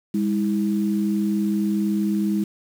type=tone pair together; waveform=sine; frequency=203.9 / 323.6 Hz; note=G#3 / E4; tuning=-32 / -32 cents; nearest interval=minor sixth; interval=800 cents; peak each=-20 / -25 dBFS; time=0.14-2.44 s; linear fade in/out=5 ms; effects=7-bit